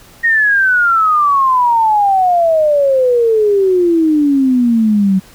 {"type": "exponential sweep", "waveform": "sine", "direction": "down", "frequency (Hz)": [1878, 186.4], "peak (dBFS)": -8, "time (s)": [0.23, 5.2], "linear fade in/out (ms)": 20, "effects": ["pink hiss -42 dBFS RMS until 5.34 s"]}